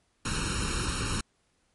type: noise with comb filter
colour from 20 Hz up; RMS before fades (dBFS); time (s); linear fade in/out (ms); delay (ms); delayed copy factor
pink; -30; 0.25-1.21; 5; 0.73; +1
effects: pink hiss -71 dBFS RMS until 1.74 s + MP3 48 kbps